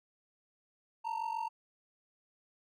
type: ring-modulated tone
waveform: triangle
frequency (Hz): 912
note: A#5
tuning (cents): -38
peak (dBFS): -29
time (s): 1.04-1.49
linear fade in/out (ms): 20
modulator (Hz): 23.6
effects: none